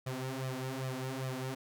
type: tone with flanger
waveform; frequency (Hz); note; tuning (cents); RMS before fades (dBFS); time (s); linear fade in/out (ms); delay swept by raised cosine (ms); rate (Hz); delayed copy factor
sawtooth; 130.81; C3; 0; -38; 0.06-1.55; 10; 1.6 to 5.5; 2.5; +0.85
effects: none